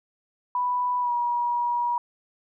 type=tone with pitch glide; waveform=sine; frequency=987.8 to 960.2 Hz; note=B5 to B5; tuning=0 to -49 cents; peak=-22 dBFS; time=0.55-1.98 s; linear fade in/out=2 ms; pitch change=-49 cents; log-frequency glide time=1-1.12 s; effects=none